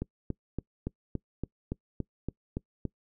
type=click train; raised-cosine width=3 ms; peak=-19 dBFS; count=11; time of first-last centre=0.02-2.853 s; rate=3.53 Hz; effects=noise-tail reverb RT60 0.1 s tail -24 dB re dry